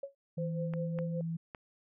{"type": "tone with exponential decay", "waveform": "sine", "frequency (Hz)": 554.4, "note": "C#5", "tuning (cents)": 0, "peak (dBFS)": -33, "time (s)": [0.03, 0.15], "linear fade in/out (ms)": 5, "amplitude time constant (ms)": 24}
{"type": "tone with pitch glide", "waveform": "sine", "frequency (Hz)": [162.5, 165.15], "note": ["E3", "E3"], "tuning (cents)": [-24, 4], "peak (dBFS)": -33, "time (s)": [0.37, 1.37], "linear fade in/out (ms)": 10, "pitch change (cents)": 28, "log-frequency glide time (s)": [0.65, 1.08]}
{"type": "tone with tremolo", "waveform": "sine", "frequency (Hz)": 516, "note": "C5", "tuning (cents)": -24, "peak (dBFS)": -35, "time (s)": [0.38, 1.21], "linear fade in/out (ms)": 2, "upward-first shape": "sine", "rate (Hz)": 5.2, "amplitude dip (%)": 75}
{"type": "clicks", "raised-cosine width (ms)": 0.5, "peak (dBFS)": -28, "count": 3, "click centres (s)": [0.737, 0.988, 1.548]}
{"effects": []}